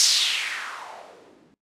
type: noise with low-pass filter sweep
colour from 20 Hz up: violet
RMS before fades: -26 dBFS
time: 0-1.54 s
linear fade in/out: 0 ms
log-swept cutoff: 5800 to 220 Hz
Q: 2.9
effects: noise-tail reverb RT60 0.2 s tail -22 dB re dry + low-pass 11000 Hz 12 dB/octave